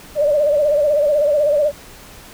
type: tone with vibrato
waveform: sine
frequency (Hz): 589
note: D5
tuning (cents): +5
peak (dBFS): -12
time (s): 0.15-1.72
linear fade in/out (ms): 50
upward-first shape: sine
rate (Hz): 16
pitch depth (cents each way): 72
effects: pink hiss -40 dBFS RMS until 2.33 s